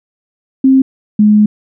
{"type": "tone pair in turn", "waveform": "sine", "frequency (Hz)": [265.3, 210.6], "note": ["C4", "G#3"], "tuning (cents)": [24, 24], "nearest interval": "major third", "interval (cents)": 400, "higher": "first", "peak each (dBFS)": -4, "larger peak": "neither", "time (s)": [[0.64, 0.82], [1.19, 1.46]], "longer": "second", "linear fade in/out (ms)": 5, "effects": []}